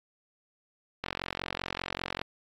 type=click train; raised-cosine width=0.3 ms; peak=-15 dBFS; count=54; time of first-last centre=1.04-2.215 s; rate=45.1 Hz; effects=AAC 48 kbps